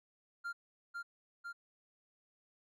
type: tone with echo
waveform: triangle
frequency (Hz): 1394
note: F6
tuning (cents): -4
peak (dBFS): -36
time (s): 0.44-0.53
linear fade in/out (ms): 20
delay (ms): 500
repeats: 2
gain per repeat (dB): -2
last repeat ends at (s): 1.53
effects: none